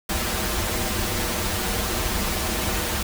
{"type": "noise with comb filter", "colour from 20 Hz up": "pink", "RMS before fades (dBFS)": -25, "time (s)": [0.09, 3.03], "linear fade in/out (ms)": 5, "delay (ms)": 7.2, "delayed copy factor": -0.85, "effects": []}